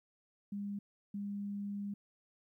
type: tone bursts at uneven times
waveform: sine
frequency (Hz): 202.2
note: G#3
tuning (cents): -46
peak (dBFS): -37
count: 2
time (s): 0.52-0.79 / 1.14-1.94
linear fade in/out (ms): 5
effects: 13-bit